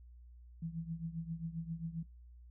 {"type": "tone with tremolo", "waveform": "sine", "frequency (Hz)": 164.81, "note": "E3", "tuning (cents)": 0, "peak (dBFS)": -35, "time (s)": [0.62, 2.03], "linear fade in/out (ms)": 5, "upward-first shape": "triangle", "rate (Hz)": 7.5, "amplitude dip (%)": 90, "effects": ["noise-tail reverb RT60 0.2 s tail -20 dB re dry", "added 60 Hz sine -53 dBFS peak until 2.5 s"]}